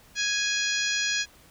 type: harmonic tone with a mistuned harmonic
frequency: 830.6 Hz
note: G#5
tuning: in tune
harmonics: 2 / 3 / 4 / 5 / 6 / 7 / 8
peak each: -29 / -31 / -32 / -33 / -34 / -34 / -35 dBFS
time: 0.15-1.26 s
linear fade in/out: 50 ms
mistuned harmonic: 8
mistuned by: +23 cents
effects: pink hiss -55 dBFS RMS until 1.5 s